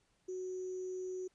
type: tone with sample-and-hold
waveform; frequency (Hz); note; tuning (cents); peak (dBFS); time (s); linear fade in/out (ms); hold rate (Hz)
sine; 370; F#4; 0; -38; 0.28-1.28; 10; 6300
effects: pink hiss -75 dBFS RMS until 1.34 s + resampled to 22050 Hz